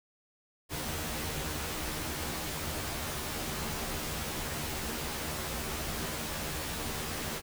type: noise with comb filter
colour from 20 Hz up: pink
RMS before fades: -36 dBFS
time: 0.69-7.42 s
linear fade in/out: 50 ms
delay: 13 ms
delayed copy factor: +0.8
effects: none